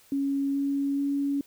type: tone with pitch steps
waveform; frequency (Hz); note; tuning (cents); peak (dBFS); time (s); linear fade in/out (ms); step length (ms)
sine; 277.2 / 279.1 / 281.1; C#4 / C#4 / C#4; 0 / +12 / +24; -24; 0.12-1.41; 2; 430
effects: white hiss -58 dBFS RMS until 1.46 s